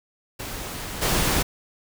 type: noise with level steps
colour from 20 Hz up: pink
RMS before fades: -33 / -22 dBFS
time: 0.39-1.43 s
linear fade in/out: 10 ms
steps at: 1.01 s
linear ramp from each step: 20 ms
effects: none